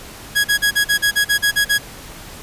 sawtooth tone bursts, 1661.2 Hz, G#6, in tune, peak -9 dBFS, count 11, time 0.35-1.785 s, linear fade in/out 20 ms, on 95 ms, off 39 ms, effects pink hiss -36 dBFS RMS until 2.42 s + resampled to 32000 Hz

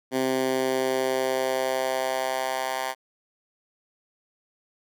10% pulse tone with high-pass filter sweep, 130.81 Hz, C3, in tune, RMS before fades -26 dBFS, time 0.11-2.95 s, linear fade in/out 50 ms, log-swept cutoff 270 to 920 Hz, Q 1.7, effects none

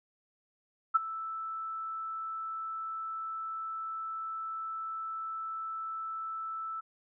sine tone with ADSR envelope, 1318.5 Hz, E6, in tune, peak -18 dBFS, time 0.94-6.81 s, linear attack 18 ms, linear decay 18 ms, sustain -17 dB, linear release 15 ms, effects none

